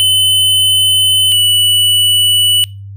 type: tone pair in turn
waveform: square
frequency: 3031 / 2960 Hz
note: F#7 / F#7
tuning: +41 / 0 cents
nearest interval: unison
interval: 41 cents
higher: first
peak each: -8 / -8 dBFS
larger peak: neither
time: 0-1.32 / 1.32-2.64 s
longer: neither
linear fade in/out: 0 ms
effects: noise-tail reverb RT60 0.3 s tail -24 dB re dry + added 99 Hz sine -26 dBFS peak until 2.96 s